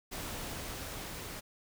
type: noise with level ramp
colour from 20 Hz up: pink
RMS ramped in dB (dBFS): -40 to -43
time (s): 0.11-1.41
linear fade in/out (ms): 20
effects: none